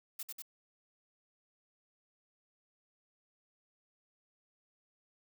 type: noise with echo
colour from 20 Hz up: blue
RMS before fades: -41 dBFS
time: 0.19-0.23 s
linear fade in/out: 5 ms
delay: 96 ms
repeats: 2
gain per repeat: -2 dB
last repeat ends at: 0.422 s
effects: none